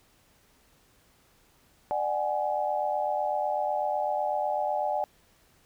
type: tone cluster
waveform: sine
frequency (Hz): 597 / 751 / 839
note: D5 / F#5 / G#5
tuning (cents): +28 / +26 / +17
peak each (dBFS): -30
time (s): 1.91-5.04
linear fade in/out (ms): 0
effects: pink hiss -63 dBFS RMS until 5.65 s